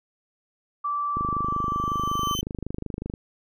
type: tone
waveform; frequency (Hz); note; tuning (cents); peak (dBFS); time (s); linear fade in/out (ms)
sine; 1164; D6; -16; -24; 0.84-2.35; 10
type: click train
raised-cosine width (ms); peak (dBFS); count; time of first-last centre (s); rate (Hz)
3; -18; 51; 1.17-3.139; 25.4
type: tone with exponential growth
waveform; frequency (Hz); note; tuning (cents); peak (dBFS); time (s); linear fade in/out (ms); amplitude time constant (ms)
30% pulse; 3069; G7; -37; -23; 1.44-2.41; 2; 210
effects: none